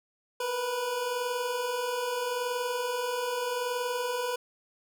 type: tone pair together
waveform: 25% pulse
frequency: 473.1 / 493.9 Hz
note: A#4 / B4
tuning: +26 / 0 cents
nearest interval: minor second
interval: 74 cents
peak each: -34 / -26 dBFS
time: 0.4-4.36 s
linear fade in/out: 5 ms
effects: none